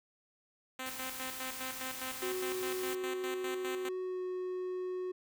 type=tone with tremolo; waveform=5% pulse; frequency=259.3 Hz; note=C4; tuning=15 cents flat; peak=-27 dBFS; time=0.79-3.89 s; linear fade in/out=5 ms; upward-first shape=square; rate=4.9 Hz; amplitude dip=65%
type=band-stop noise; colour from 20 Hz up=white; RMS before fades=-44 dBFS; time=0.86-2.95 s; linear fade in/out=2 ms; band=420 to 830 Hz; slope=96 dB/octave
type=tone with pitch glide; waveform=triangle; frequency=370 to 366.8 Hz; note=F#4 to F#4; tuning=0 to -15 cents; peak=-33 dBFS; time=2.22-5.12 s; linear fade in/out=10 ms; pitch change=-15 cents; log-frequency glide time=4.01-4.21 s
effects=none

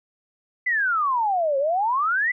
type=exponential two-way sweep; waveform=sine; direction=down then up; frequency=2044 to 532 to 2042 Hz; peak=-19 dBFS; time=0.66-2.32 s; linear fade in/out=10 ms; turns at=1.58 s; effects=none

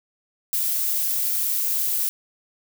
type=noise with amplitude modulation; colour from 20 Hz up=violet; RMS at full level=-21 dBFS; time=0.53-2.09 s; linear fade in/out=0 ms; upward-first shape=sine; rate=257 Hz; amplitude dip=50%; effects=none

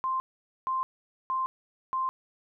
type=tone bursts; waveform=sine; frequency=1046.5 Hz; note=C6; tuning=in tune; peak=-26 dBFS; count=4; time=0.04-2.09 s; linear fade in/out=0 ms; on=160 ms; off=470 ms; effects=none

